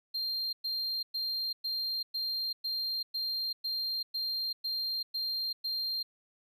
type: tone bursts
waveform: triangle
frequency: 4186 Hz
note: C8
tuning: in tune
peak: -30 dBFS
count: 12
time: 0.14-6.03 s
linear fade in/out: 10 ms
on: 390 ms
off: 110 ms
effects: none